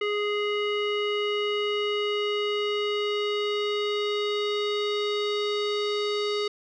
square tone with low-pass filter sweep, 415.3 Hz, G#4, in tune, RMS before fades -27 dBFS, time 0.01-6.48 s, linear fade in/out 5 ms, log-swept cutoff 2600 to 4200 Hz, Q 3.7, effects none

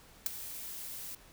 blue noise with ADSR envelope, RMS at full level -27 dBFS, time 0.26-1.15 s, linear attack 3 ms, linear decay 11 ms, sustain -16 dB, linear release 3 ms, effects pink hiss -58 dBFS RMS until 1.32 s

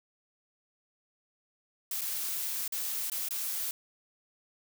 blue noise with dropouts, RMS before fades -34 dBFS, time 1.91-3.71 s, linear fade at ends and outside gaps 2 ms, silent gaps 2.011-2.016 / 2.679-2.722 / 3.1-3.118 / 3.287-3.307 s, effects none

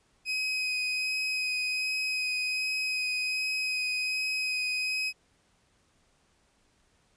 30% pulse tone with vibrato, 2520 Hz, D#7, 21 cents sharp, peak -25 dBFS, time 0.25-5.13 s, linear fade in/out 50 ms, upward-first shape sine, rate 1.3 Hz, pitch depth 11 cents each way, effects pink hiss -68 dBFS RMS until 7.16 s + resampled to 22050 Hz

